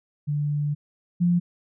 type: tone pair in turn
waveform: sine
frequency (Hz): 146.83 / 174.8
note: D3 / F3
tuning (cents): 0 / +2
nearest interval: minor third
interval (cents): 302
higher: second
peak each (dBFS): -22 / -17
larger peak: second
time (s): 0.27-0.75 / 1.2-1.4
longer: first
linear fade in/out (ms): 20
effects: none